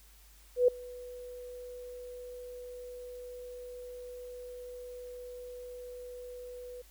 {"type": "tone with ADSR envelope", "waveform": "sine", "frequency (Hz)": 493.9, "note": "B4", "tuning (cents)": 0, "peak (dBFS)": -18, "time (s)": [0.56, 6.82], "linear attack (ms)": 120, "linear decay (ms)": 5, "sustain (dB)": -24, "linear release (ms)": 9, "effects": ["added 50 Hz sine -57 dBFS peak until 6.9 s", "white hiss -61 dBFS RMS until 6.9 s"]}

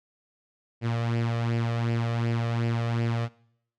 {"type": "tone with flanger", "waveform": "sawtooth", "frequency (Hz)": 116.54, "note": "A#2", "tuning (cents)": 0, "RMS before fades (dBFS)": -27, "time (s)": [0.81, 3.29], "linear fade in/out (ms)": 50, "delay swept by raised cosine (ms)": [0.39, 1.69], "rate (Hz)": 2.7, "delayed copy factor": 0.55, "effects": ["noise-tail reverb RT60 0.7 s tail -21 dB re dry", "low-pass 4000 Hz 12 dB/octave"]}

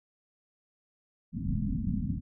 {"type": "low-pass noise", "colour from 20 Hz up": "white", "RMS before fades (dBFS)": -31, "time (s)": [1.32, 2.21], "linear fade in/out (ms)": 50, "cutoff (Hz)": 260, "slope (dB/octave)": 96, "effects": []}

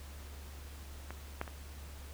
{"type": "clicks", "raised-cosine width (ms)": 0.5, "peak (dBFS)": [-27, -20, -30], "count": 3, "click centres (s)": [1.106, 1.414, 1.478], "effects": ["added 71 Hz sine -46 dBFS peak until 2.13 s", "pink hiss -54 dBFS RMS until 2.13 s"]}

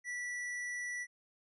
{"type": "tone with tanh clipping", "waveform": "sine", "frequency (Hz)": 1957, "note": "B6", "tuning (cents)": -16, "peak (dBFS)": -39, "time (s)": [0.04, 1.07], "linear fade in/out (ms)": 50, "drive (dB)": 13, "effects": ["resampled to 24000 Hz"]}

